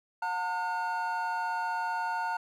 triangle tone cluster, 723 / 908 / 1442 Hz, F#5 / A#5 / F#6, -40 / -46 / -45 cents, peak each -36 / -29 / -34 dBFS, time 0.22-2.37 s, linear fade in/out 5 ms, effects none

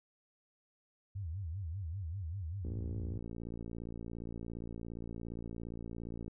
sine tone with vibrato, 88.9 Hz, F2, 31 cents sharp, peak -37 dBFS, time 1.15-3.18 s, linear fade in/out 10 ms, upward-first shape sine, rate 5.1 Hz, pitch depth 240 cents each way
click train, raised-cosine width 3 ms, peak -31 dBFS, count 209, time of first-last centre 2.65-6.28 s, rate 57.3 Hz
effects none

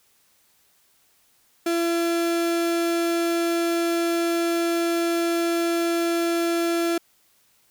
35% pulse tone, 338.1 Hz, E4, 44 cents sharp, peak -19 dBFS, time 1.66-6.98 s, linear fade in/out 5 ms, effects white hiss -62 dBFS RMS until 7.7 s

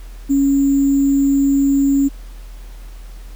sine tone with sample-and-hold, 277.2 Hz, C#4, in tune, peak -11 dBFS, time 0.29-2.09 s, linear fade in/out 20 ms, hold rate 7350 Hz, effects added 41 Hz sine -31 dBFS peak until 3.35 s + pink hiss -47 dBFS RMS until 3.35 s

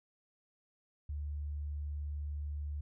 sine tone, 73.42 Hz, D2, in tune, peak -36 dBFS, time 1.09-2.81 s, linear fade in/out 5 ms, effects none

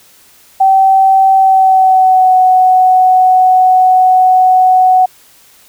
sine tone with pitch glide, 770 to 742.5 Hz, G5 to F#5, -31 to +6 cents, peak -4 dBFS, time 0.6-5.06 s, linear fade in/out 10 ms, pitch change -63 cents, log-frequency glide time 1.35-2.35 s, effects white hiss -44 dBFS RMS until 5.68 s

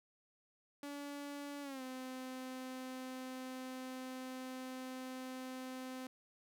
sawtooth tone with pitch glide, 286.2 to 257.9 Hz, D4 to C4, -45 to -25 cents, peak -40 dBFS, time 0.83-6.07 s, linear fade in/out 2 ms, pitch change -180 cents, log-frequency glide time 1.62-1.82 s, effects none

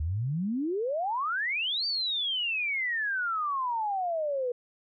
sine exponential two-way sweep, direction up then down, 71.9 to 4680 to 478.9 Hz, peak -27 dBFS, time 0-4.52 s, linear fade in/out 5 ms, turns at 1.86 s, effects none

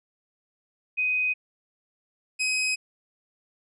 sine / sawtooth tone pair in turn, 2505 / 2528 Hz, D#7 / D#7, +11 / +27 cents, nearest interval unison, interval 16 cents, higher second, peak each -22 / -20 dBFS, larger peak second, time 0.97-1.34 / 2.39-2.76 s, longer neither, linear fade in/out 20 ms, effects resampled to 24000 Hz

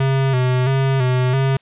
square tone with vibrato, 130.81 Hz, C3, in tune, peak -15 dBFS, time 0-1.57 s, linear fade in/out 5 ms, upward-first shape square, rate 1.5 Hz, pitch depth 52 cents each way, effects white hiss -60 dBFS RMS until 1.61 s + resampled to 8000 Hz

